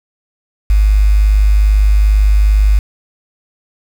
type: tone with quantisation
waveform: sine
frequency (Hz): 51.2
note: G#1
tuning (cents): -24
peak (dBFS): -6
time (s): 0.7-2.79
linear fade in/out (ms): 0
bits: 5
effects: none